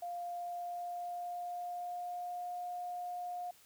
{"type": "tone with pitch glide", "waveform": "sine", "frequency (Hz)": [700, 712.6], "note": ["F5", "F5"], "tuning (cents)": [4, 35], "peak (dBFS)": -38, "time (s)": [0.02, 3.51], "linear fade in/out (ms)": 5, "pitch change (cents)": 31, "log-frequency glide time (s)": [0.18, 2.56], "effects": ["white hiss -63 dBFS RMS until 3.65 s"]}